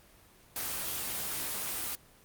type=noise with comb filter; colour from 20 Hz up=white; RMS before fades=-35 dBFS; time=0.56-1.95 s; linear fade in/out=0 ms; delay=15 ms; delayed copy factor=+0.55; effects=pink hiss -59 dBFS RMS until 2.24 s + Opus 24 kbps